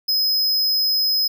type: tone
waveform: square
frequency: 5080 Hz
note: D#8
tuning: 35 cents sharp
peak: -17 dBFS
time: 0.08-1.28 s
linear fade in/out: 10 ms
effects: none

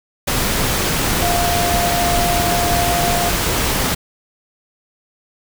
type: tone in noise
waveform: sine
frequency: 698.5 Hz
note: F5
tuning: in tune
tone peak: -18 dBFS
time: 1.22-3.3 s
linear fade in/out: 10 ms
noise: pink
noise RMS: -18 dBFS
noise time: 0.27-3.95 s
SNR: -3 dB
effects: none

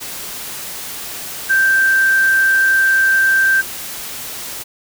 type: tone in noise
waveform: sine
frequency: 1568 Hz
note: G6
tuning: in tune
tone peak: -10 dBFS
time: 1.49-3.62 s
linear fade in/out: 20 ms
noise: white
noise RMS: -28 dBFS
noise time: 0-4.64 s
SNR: +15 dB
effects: none

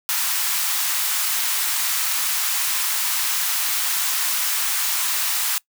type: high-pass noise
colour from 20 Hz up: white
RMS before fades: -22 dBFS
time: 0.09-5.58 s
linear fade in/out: 0 ms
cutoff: 880 Hz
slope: 24 dB/octave
effects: noise-tail reverb RT60 0.1 s tail -22 dB re dry

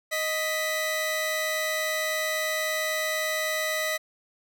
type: tone pair together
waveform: sawtooth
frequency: 623.7 / 1980 Hz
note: D#5 / B6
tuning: +4 / +4 cents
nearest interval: octave + minor sixth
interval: 2000 cents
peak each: -25 dBFS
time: 0.11-3.98 s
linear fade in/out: 20 ms
effects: none

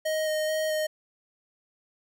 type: tone with vibrato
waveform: square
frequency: 622.3 Hz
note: D#5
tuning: in tune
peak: -26 dBFS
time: 0.05-0.87 s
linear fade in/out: 10 ms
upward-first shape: square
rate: 2.3 Hz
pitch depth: 10 cents each way
effects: none

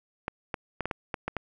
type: clicks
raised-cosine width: 0.5 ms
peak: -15 dBFS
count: 8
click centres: 0.281 / 0.542 / 0.807 / 0.856 / 0.912 / 1.142 / 1.28 / 1.367 s
effects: none

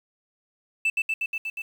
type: tone with echo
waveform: sine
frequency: 2645 Hz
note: E7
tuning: 5 cents sharp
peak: -17 dBFS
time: 0.85-0.9 s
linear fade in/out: 5 ms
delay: 120 ms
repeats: 6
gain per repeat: -2 dB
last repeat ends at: 1.62 s
effects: tanh soft clip ceiling -19 dBFS + 8-bit

